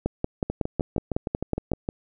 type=two click trains; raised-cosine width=2 ms; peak=-10 / -13 dBFS; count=10 / 10; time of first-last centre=0.06-1.717 / 0.5-1.889 s; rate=5.43 / 6.48 Hz; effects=none

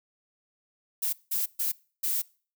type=noise bursts at uneven times; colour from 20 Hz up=violet; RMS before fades=-28 dBFS; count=4; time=1.02-1.13 / 1.31-1.46 / 1.59-1.72 / 2.03-2.22 s; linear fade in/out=10 ms; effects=noise-tail reverb RT60 0.4 s tail -23 dB re dry

